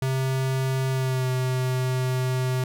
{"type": "tone with pitch glide", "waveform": "square", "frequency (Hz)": [132.1, 128.41], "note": ["C3", "C3"], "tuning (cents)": [17, -32], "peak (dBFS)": -23, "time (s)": [0.02, 2.64], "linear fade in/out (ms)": 2, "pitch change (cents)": -49, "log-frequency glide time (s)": [0.91, 1.29], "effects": []}